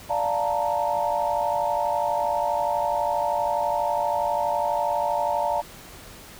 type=chord; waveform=sine; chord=Bb major seventh; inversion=first; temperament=equal; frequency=587.3 / 698.5 / 880 / 932.3 Hz; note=D5 / F5 / A5 / Bb5; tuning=0 / 0 / 0 / 0 cents; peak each=-27 dBFS; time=0.09-5.62 s; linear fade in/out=20 ms; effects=pink hiss -44 dBFS RMS until 6.39 s